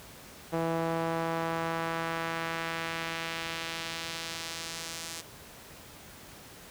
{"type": "tone with band-pass filter sweep", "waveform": "sawtooth", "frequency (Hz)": 164.81, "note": "E3", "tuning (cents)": 0, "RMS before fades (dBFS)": -34, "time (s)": [0.52, 5.22], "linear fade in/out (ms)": 20, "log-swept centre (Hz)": [600, 7200], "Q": 0.94, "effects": ["pink hiss -49 dBFS RMS until 6.7 s", "high-pass 60 Hz 12 dB/octave"]}